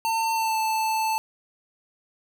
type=tone with pitch glide; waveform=square; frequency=901 to 880.9 Hz; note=A5 to A5; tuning=+41 to +2 cents; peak=-23 dBFS; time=0.05-1.18 s; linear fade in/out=0 ms; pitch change=-39 cents; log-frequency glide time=0.33-0.57 s; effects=none